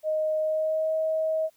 sine tone with pitch glide, 622.3 to 634.6 Hz, D#5 to D#5, 0 to +34 cents, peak -23 dBFS, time 0.03-1.5 s, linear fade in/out 50 ms, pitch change +34 cents, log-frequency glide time 0.39-0.94 s, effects white hiss -65 dBFS RMS until 1.56 s

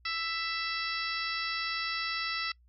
harmonic tone, 662 Hz, E5, 7 cents sharp, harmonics 2 / 3 / 4 / 5 / 6 / 7 / 8, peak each -37 / -37 / -39 / -44 / -41 / -40 / -40 dBFS, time 0.05-2.52 s, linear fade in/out 5 ms, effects noise-tail reverb RT60 0.1 s tail -23 dB re dry + added 60 Hz sine -59 dBFS peak until 2.68 s

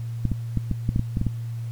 clicks, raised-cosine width 5 ms, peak -10 dBFS, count 10, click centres 0.253 / 0.317 / 0.573 / 0.713 / 0.891 / 0.961 / 0.994 / 1.171 / 1.214 / 1.267 s, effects added 116 Hz sine -28 dBFS peak until 1.71 s + pink hiss -53 dBFS RMS until 1.71 s

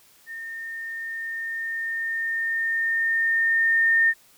sine tone with level ramp, 1822 Hz, A#6, 40 cents flat, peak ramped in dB -33 to -15 dBFS, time 0.26-4.14 s, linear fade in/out 50 ms, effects white hiss -56 dBFS RMS until 4.37 s

